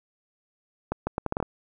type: accelerating click train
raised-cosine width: 1 ms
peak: -12 dBFS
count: 8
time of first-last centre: 0.92-1.427 s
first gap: 150 ms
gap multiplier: 0.74
effects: none